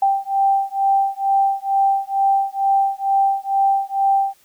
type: beating tone pair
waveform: sine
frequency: 784 / 786.2 Hz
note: G5 / G5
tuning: 0 / +5 cents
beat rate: 2.2 Hz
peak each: -18 dBFS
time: 0.02-4.34 s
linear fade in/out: 5 ms
effects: white hiss -56 dBFS RMS until 4.44 s